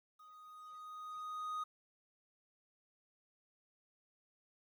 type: tone with level ramp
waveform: triangle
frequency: 1244.5 Hz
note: D#6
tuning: in tune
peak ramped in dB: -55 to -35 dBFS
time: 0.19-1.64 s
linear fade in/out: 10 ms
effects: 12-bit